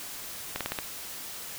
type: slowing click train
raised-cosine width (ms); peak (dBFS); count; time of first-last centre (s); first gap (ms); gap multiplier
0.3; -14; 5; 0.56-0.788; 47; 1.13
effects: white hiss -40 dBFS RMS until 1.58 s